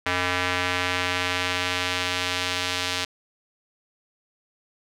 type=tone with band-pass filter sweep; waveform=square; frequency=90.2 Hz; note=F#2; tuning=44 cents flat; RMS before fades=-26 dBFS; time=0.06-3.05 s; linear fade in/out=5 ms; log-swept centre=2000 to 3800 Hz; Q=1.1; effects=none